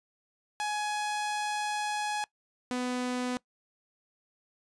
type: tone pair in turn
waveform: sawtooth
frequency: 839 / 249.4 Hz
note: G#5 / B3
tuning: +17 / +17 cents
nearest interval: octave + major sixth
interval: 2100 cents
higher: first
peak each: -26 dBFS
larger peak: neither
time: 0.6-2.24 / 2.71-3.37 s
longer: first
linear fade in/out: 0 ms
effects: noise-tail reverb RT60 0.1 s tail -22 dB re dry + resampled to 22050 Hz